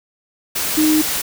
sine tone in noise, 309 Hz, D#4, 12 cents flat, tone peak -12 dBFS, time 0.77-1.02 s, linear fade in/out 10 ms, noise white, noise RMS -21 dBFS, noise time 0.55-1.22 s, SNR +6 dB, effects none

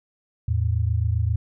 sine tone pair together, 82.41 / 110 Hz, E2 / A2, 0 / 0 cents, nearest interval perfect fourth, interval 500 cents, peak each -22 dBFS, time 0.48-1.36 s, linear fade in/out 5 ms, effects none

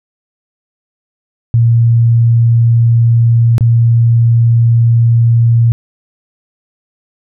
sine tone with dropouts, 116.54 Hz, A#2, in tune, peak -5 dBFS, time 1.54-5.72 s, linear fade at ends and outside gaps 0 ms, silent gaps 3.581-3.608 s, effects none

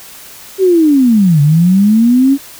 sine linear two-way sweep, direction down then up, 392 to 140.8 to 282.2 Hz, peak -5 dBFS, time 0.58-2.38 s, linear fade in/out 50 ms, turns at 1.41 s, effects white hiss -34 dBFS RMS until 2.59 s

